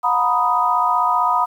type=chord; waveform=sine; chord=B major seventh; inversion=second; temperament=equal with one note detuned; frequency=721.8 / 932.3 / 987.8 / 1244.5 Hz; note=F#5 / A#5 / B5 / D#6; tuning=-43 / 0 / 0 / 0 cents; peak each=-22 / -23 / -18 / -19 dBFS; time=0.03-1.46 s; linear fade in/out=20 ms; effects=8-bit